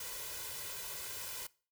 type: noise with comb filter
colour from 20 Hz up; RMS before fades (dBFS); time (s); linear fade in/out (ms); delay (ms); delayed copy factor
white; -43; 0-1.47; 5; 2; +0.7
effects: noise-tail reverb RT60 0.4 s tail -22 dB re dry